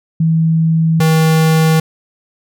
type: tone pair in turn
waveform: sine / square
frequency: 162.1 / 159.59 Hz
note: E3 / D#3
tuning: -29 / +44 cents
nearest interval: unison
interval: 27 cents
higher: first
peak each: -9 dBFS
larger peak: neither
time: 0.2-1 / 1-1.8 s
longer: neither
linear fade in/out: 5 ms
effects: none